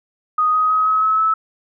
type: tone with pitch steps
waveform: sine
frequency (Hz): 1244.5 / 1256.1 / 1267.7 / 1279.5 / 1291.4 / 1303.4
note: D#6 / D#6 / D#6 / D#6 / E6 / E6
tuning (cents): 0 / +16 / +32 / +48 / -36 / -20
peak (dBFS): -13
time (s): 0.38-1.34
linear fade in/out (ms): 5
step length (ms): 160
effects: none